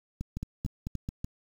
two click trains, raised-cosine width 5 ms, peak -21 / -21 dBFS, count 4 / 5, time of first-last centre 0.37-1.245 / 0.21-1.089 s, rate 3.43 / 4.55 Hz, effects 8-bit

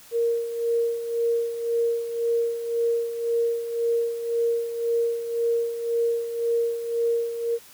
sine tone with tremolo, 466.2 Hz, A#4, in tune, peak -19 dBFS, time 0.11-7.59 s, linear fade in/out 50 ms, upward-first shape sine, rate 1.9 Hz, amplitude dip 65%, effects white hiss -49 dBFS RMS until 7.73 s

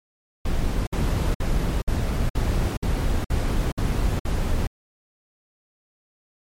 brown noise bursts, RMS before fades -22 dBFS, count 9, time 0.45-4.67 s, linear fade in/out 5 ms, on 420 ms, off 55 ms, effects MP3 64 kbps

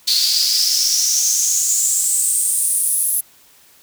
pink noise with high-pass filter sweep, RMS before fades -17 dBFS, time 0.07-3.21 s, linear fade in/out 10 ms, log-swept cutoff 4300 to 11000 Hz, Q 7, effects white hiss -50 dBFS RMS until 3.82 s

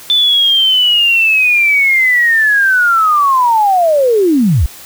sine linear sweep, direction down, 3527 to 52.6 Hz, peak -7 dBFS, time 0.1-4.66 s, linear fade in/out 0 ms, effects white hiss -34 dBFS RMS until 4.85 s

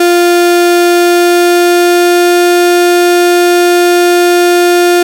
35% pulse tone with pitch glide, 349.2 to 351.6 Hz, F4 to F4, 0 to +12 cents, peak -3 dBFS, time 0-5.03 s, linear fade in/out 5 ms, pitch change +12 cents, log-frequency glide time 0.89-2.41 s, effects none

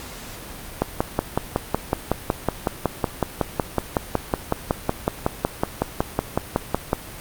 click train, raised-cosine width 1 ms, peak -4 dBFS, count 34, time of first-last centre 0.82-6.931 s, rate 5.4 Hz, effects pink hiss -37 dBFS RMS until 7.2 s + Opus 48 kbps

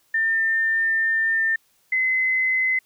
sine tone pair in turn, 1801 / 2043 Hz, A6 / C7, +40 / -42 cents, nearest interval major second, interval 218 cents, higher second, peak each -18 dBFS, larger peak neither, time 0.14-1.56 / 1.92-2.79 s, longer first, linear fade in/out 5 ms, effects white hiss -63 dBFS RMS until 2.85 s

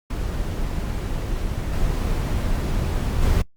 brown noise with level steps, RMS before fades -25 / -22 / -18 dBFS, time 0.1-3.42 s, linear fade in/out 5 ms, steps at 1.73 / 3.22 s, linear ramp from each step 2 ms, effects noise-tail reverb RT60 0.1 s tail -24 dB re dry + Opus 48 kbps

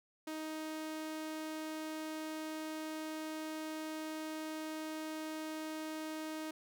sawtooth tone, 312.9 Hz, D#4, 10 cents sharp, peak -36 dBFS, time 0.27-6.51 s, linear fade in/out 5 ms, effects none

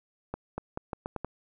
accelerating click train, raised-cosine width 1 ms, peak -19 dBFS, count 7, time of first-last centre 0.34-1.246 s, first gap 240 ms, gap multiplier 0.81, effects none

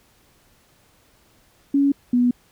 sine tone pair in turn, 280.1 / 244.8 Hz, C#4 / B3, +18 / -15 cents, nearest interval major second, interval 233 cents, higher first, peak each -14 dBFS, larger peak neither, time 1.74-1.92 / 2.13-2.31 s, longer neither, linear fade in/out 5 ms, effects pink hiss -58 dBFS RMS until 2.51 s

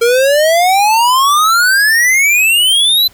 square exponential sweep, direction up, 458.4 to 4077 Hz, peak -8 dBFS, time 0.01-3.08 s, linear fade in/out 10 ms, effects pink hiss -45 dBFS RMS until 3.13 s

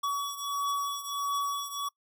square beating tone pair, 1132 / 1133.5 Hz, C#6 / C#6, +36 / +38 cents, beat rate 1.5 Hz, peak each -32 / -36 dBFS, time 0.03-1.89 s, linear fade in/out 10 ms, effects noise-tail reverb RT60 0.1 s tail -25 dB re dry

